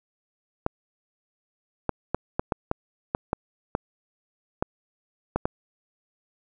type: clicks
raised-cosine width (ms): 1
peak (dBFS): -9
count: 12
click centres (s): 0.664 / 1.893 / 2.146 / 2.395 / 2.522 / 2.714 / 3.149 / 3.331 / 3.751 / 4.625 / 5.36 / 5.455
effects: none